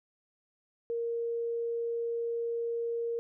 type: tone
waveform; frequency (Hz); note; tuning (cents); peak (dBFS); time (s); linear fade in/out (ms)
sine; 466.2; A#4; 0; -30; 0.9-3.19; 0
effects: none